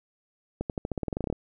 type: accelerating click train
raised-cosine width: 2 ms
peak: -16 dBFS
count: 15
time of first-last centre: 0.61-1.327 s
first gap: 88 ms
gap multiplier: 0.91
effects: none